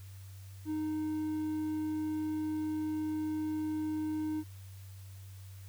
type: tone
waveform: triangle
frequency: 308.9 Hz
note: D#4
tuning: 12 cents flat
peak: -30 dBFS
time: 0.65-4.44 s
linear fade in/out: 50 ms
effects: added 96 Hz sine -46 dBFS peak until 5.68 s + white hiss -60 dBFS RMS until 5.68 s